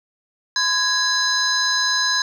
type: tone cluster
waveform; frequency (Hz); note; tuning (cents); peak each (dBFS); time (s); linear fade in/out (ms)
sine; 1020 / 1662 / 4022 / 5060 / 6370; C6 / G#6 / B7 / D#8 / G8; -44 / +1 / +31 / +28 / +27; -26 / -21 / -21 / -24 / -27; 0.56-2.22; 2
effects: tanh soft clip ceiling -6 dBFS + 8-bit